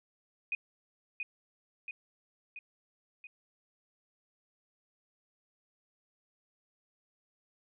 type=tone with echo; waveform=sine; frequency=2486 Hz; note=D#7; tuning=2 cents flat; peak=-30 dBFS; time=0.52-0.55 s; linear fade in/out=2 ms; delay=680 ms; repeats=4; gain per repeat=-4 dB; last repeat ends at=3.27 s; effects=none